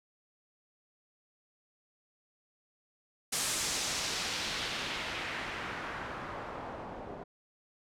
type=noise with low-pass filter sweep; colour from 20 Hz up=white; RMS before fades=-37 dBFS; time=3.32-7.24 s; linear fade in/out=10 ms; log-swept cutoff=9200 to 620 Hz; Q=1.2; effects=none